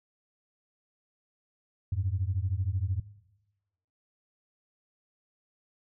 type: beating tone pair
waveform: sine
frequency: 88.4 / 101.4 Hz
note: F2 / G#2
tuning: +22 / -41 cents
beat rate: 13 Hz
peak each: -29 dBFS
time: 1.92-3 s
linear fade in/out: 5 ms
effects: noise-tail reverb RT60 1.0 s tail -19 dB re dry + tanh soft clip ceiling -19 dBFS